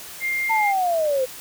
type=tone; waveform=sine; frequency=2111 Hz; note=C7; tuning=15 cents sharp; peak=-21 dBFS; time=0.2-0.74 s; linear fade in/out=50 ms
type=linear sweep; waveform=sine; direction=down; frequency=911 to 500 Hz; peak=-18 dBFS; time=0.49-1.26 s; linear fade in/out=20 ms
effects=white hiss -38 dBFS RMS until 1.4 s